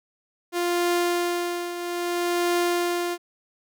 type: tone with tremolo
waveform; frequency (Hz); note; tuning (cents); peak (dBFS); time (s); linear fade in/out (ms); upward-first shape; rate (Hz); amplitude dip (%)
sawtooth; 349.4; F4; +1; -16; 0.52-3.18; 50; triangle; 0.61; 70
effects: none